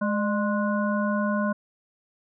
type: harmonic tone with a mistuned harmonic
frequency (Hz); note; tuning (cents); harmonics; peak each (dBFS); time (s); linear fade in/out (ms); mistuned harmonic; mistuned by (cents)
209.6; G#3; +16; 1 / 3 / 5 / 7; -24 / -29 / -31 / -32; 0.01-1.53; 10; 3; -68
effects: none